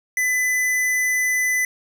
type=tone with hard clipping; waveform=sine; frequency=2005 Hz; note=B6; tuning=26 cents sharp; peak=-19 dBFS; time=0.17-1.65 s; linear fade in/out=2 ms; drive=18 dB; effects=none